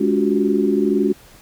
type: tone cluster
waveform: sine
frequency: 209.7 / 285 / 356.7 / 378.4 Hz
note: G#3 / C#4 / F4 / F#4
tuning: +17 / +48 / +37 / +39 cents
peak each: -20 dBFS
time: 0-1.13 s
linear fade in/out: 10 ms
effects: pink hiss -47 dBFS RMS until 1.41 s